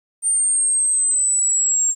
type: exponential sweep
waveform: sine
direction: down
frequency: 8870 to 7459 Hz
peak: -15 dBFS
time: 0.22-1.95 s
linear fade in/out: 50 ms
effects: 9-bit